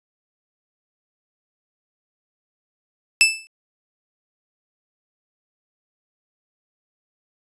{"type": "tone with exponential decay", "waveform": "sawtooth", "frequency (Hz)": 2637, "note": "E7", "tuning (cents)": 0, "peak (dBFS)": -4, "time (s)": [3.21, 3.47], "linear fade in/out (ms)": 0, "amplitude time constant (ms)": 55, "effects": ["resampled to 24000 Hz"]}